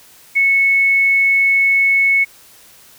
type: tone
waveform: sine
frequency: 2203 Hz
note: C#7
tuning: 11 cents flat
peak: -10 dBFS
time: 0.35-2.25 s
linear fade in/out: 20 ms
effects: white hiss -45 dBFS RMS until 2.98 s